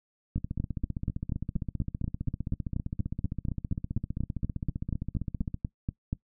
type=two click trains; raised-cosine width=5 ms; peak=-17 / -20 dBFS; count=25 / 80; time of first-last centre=0.36-6.129 / 0.38-5.543 s; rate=4.16 / 15.3 Hz; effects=noise-tail reverb RT60 0.1 s tail -20 dB re dry